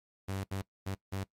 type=tone bursts at uneven times; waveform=sawtooth; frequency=96.9 Hz; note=G2; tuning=20 cents flat; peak=-30 dBFS; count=4; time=0.28-0.44 / 0.51-0.62 / 0.86-0.95 / 1.12-1.24 s; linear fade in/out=10 ms; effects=noise-tail reverb RT60 0.1 s tail -20 dB re dry + MP3 64 kbps

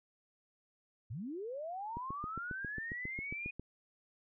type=linear sweep; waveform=sine; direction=up; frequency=90.7 to 2481 Hz; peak=-39 dBFS; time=1.1-3.51 s; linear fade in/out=10 ms
type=click train; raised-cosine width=3 ms; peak=-30 dBFS; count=13; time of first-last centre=1.97-3.596 s; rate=7.38 Hz
effects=none

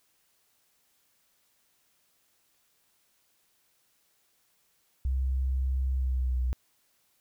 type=tone with pitch glide; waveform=sine; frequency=65.41 to 62.49 Hz; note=C2 to B1; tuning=0 to +21 cents; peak=-25 dBFS; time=5.05-6.53 s; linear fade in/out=0 ms; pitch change=-79 cents; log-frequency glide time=5.93-6.39 s; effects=white hiss -70 dBFS RMS until 7.2 s

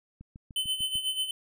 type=click train; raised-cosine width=5 ms; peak=-33 dBFS; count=6; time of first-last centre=0.21-0.955 s; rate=6.71 Hz
type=tone with tremolo; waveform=square; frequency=3046 Hz; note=F#7; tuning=50 cents sharp; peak=-26 dBFS; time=0.56-1.31 s; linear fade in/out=2 ms; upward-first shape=sine; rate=8.1 Hz; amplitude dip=70%
effects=none

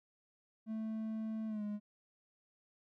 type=tone with pitch glide; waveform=triangle; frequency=220 to 208 Hz; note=A3 to G#3; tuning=0 to +3 cents; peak=-35 dBFS; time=0.66-1.8 s; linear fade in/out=50 ms; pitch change=-97 cents; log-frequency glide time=1.47-1.63 s; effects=none

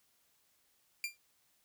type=tone with exponential decay; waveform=sawtooth; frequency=2381 Hz; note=D7; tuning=23 cents sharp; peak=-28 dBFS; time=1.04-1.17 s; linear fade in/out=1 ms; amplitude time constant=27 ms; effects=white hiss -73 dBFS RMS until 1.64 s

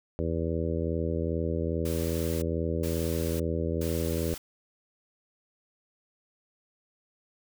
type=harmonic tone; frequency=82.41 Hz; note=E2; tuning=in tune; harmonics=1 / 2 / 3 / 4 / 5 / 6 / 7; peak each=-31 / -34 / -36 / -35 / -35 / -35 / -39 dBFS; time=0.19-4.34 s; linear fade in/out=0 ms
type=noise bursts; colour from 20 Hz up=white; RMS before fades=-41 dBFS; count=3; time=1.85-4.38 s; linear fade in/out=5 ms; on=570 ms; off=410 ms
effects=none

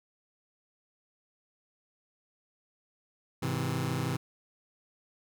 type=chord; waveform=sawtooth; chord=Ab augmented; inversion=none; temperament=just; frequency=103.83 / 129.78 / 162.23 Hz; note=Ab2 / C3 / E3; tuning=0 / -14 / -27 cents; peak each=-33 / -28 / -30 dBFS; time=3.42-4.17 s; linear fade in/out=10 ms; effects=none

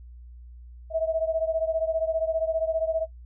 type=beating tone pair; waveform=sine; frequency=642 / 657 Hz; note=E5 / E5; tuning=-46 / -6 cents; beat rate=15 Hz; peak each=-25 / -27 dBFS; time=0.9-3.07 s; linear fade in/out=50 ms; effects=noise-tail reverb RT60 0.1 s tail -20 dB re dry + added 60 Hz sine -42 dBFS peak until 3.25 s

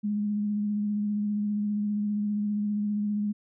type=tone with vibrato; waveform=sine; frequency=207.7 Hz; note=G#3; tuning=in tune; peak=-25 dBFS; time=0.03-3.33 s; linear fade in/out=20 ms; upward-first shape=sine; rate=15 Hz; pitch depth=20 cents each way; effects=none

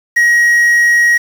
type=tone with quantisation; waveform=triangle; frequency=1895 Hz; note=A#6; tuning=28 cents sharp; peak=-5 dBFS; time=0.16-1.18 s; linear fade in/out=10 ms; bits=5; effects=none

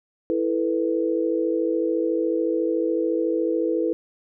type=chord; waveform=sine; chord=E suspended fourth; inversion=none; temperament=equal; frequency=329.6 / 440 / 493.9 Hz; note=E4 / A4 / B4; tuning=0 / 0 / 0 cents; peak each=-23 / -26 / -25 dBFS; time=0.3-3.93 s; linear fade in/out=0 ms; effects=none

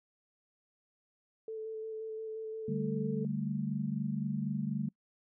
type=tone with vibrato; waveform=sine; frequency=440 Hz; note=A4; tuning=in tune; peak=-37 dBFS; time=1.48-3.25 s; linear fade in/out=2 ms; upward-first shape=square; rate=5.7 Hz; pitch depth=11 cents each way
type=chord; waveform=sine; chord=D suspended fourth; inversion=none; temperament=equal; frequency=146.83 / 196 / 220 Hz; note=D3 / G3 / A3; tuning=0 / 0 / 0 cents; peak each=-36 dBFS; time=2.68-4.89 s; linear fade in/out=5 ms
effects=noise-tail reverb RT60 0.1 s tail -26 dB re dry

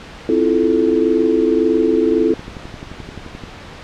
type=chord; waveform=sine; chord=F major seventh; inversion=second; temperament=just; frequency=261.9 / 327.4 / 349.2 / 436.5 Hz; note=C4 / E4 / F4 / A4; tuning=+2 / -12 / 0 / -14 cents; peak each=-20 / -16 / -19 / -16 dBFS; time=0.29-2.34 s; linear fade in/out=2 ms
type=click train; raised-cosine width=3 ms; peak=-18 dBFS; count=15; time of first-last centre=2.22-3.437 s; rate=11.5 Hz
effects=pink hiss -35 dBFS RMS until 3.83 s + low-pass 4000 Hz 12 dB/octave

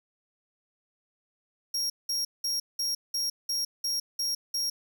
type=tone bursts; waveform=40% pulse; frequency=5588 Hz; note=F8; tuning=in tune; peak=-26 dBFS; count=9; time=1.74-4.7 s; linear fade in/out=5 ms; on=160 ms; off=190 ms; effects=none

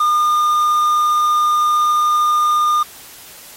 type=tone with quantisation; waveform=triangle; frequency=1213 Hz; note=D#6; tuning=44 cents flat; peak=-10 dBFS; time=0-2.83 s; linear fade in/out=5 ms; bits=6; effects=white hiss -39 dBFS RMS until 3.56 s + AAC 48 kbps

